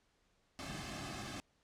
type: noise with comb filter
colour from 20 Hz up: pink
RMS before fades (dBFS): -44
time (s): 0.59-1.4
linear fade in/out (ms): 0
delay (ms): 2.1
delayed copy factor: -0.75
effects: pink hiss -75 dBFS RMS until 1.63 s + low-pass 7000 Hz 12 dB/octave